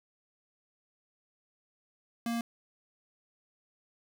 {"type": "tone", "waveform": "square", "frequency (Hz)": 233.1, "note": "A#3", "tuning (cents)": 0, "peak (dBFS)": -31, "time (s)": [2.26, 2.41], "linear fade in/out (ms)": 2, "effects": ["10-bit"]}